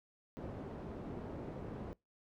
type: low-pass noise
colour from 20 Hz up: white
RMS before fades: -45 dBFS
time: 0.37-1.93 s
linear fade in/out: 0 ms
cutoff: 400 Hz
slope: 12 dB/octave
effects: noise-tail reverb RT60 0.2 s tail -23 dB re dry